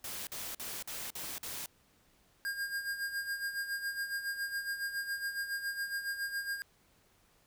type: noise bursts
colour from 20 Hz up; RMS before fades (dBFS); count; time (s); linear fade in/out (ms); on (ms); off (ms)
white; -41; 6; 0.04-1.66; 2; 230; 48
type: clicks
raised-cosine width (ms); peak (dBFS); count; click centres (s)
1; -36; 2; 1.236 / 1.243
type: tone with tremolo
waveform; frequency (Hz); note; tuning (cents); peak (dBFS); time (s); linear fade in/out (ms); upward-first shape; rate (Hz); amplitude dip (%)
square; 1614; G#6; -50; -33; 2.45-6.62; 0; sine; 7.2; 65
effects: pink hiss -68 dBFS RMS until 7.46 s